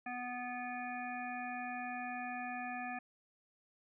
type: harmonic tone with a mistuned harmonic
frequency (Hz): 246.9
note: B3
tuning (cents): 0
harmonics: 1 / 3 / 5 / 7 / 9 / 10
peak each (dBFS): -46 / -42 / -51 / -46 / -56 / -48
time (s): 0.06-2.99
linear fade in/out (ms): 5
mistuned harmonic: 10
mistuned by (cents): -20
effects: none